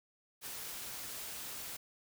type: noise with ADSR envelope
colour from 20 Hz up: white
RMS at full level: -42 dBFS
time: 0.41-1.77 s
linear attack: 53 ms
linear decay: 8 ms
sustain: -2 dB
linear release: 9 ms
effects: none